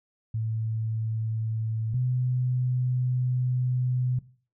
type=tone pair in turn; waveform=sine; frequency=111.2 / 125.92 Hz; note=A2 / B2; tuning=+19 / +34 cents; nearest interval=major second; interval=215 cents; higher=second; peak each=-26 / -23 dBFS; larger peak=second; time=0.34-1.94 / 1.94-4.19 s; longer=second; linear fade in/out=5 ms; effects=noise-tail reverb RT60 0.4 s tail -17 dB re dry